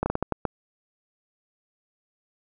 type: slowing click train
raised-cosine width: 1 ms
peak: -10 dBFS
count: 7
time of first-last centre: 0.03-0.453 s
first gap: 30 ms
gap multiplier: 1.34
effects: none